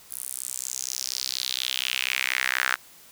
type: tone with high-pass filter sweep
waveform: sawtooth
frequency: 64.2 Hz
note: C2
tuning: 32 cents flat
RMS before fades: -29 dBFS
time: 0.1-2.76 s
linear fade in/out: 20 ms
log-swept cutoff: 11000 to 1500 Hz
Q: 3.3
effects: white hiss -51 dBFS RMS until 3.11 s